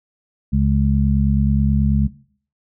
harmonic tone, 69.3 Hz, C#2, in tune, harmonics 1 / 2 / 3, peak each -18 / -18 / -18 dBFS, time 0.52-2.08 s, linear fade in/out 20 ms, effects noise-tail reverb RT60 0.5 s tail -17 dB re dry

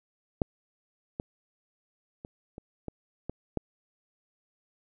clicks, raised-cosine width 2 ms, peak -11 / -19 / -27 / -28 / -22 / -20 / -15 dBFS, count 7, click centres 0.418 / 1.199 / 2.249 / 2.581 / 2.883 / 3.296 / 3.573 s, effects none

